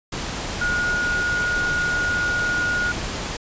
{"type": "tone in noise", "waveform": "sine", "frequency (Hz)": 1440, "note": "F#6", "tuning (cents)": -47, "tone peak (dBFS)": -20, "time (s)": [0.61, 2.92], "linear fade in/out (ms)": 5, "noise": "pink", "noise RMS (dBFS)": -28, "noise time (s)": [0.12, 3.37], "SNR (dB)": 5, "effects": ["resampled to 16000 Hz"]}